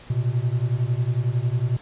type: beating tone pair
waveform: triangle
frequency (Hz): 116.8 / 127.8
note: A#2 / C3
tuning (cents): +4 / -40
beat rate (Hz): 11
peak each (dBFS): -21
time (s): 0.1-1.77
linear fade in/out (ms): 5
effects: pink hiss -46 dBFS RMS until 1.81 s + resampled to 8000 Hz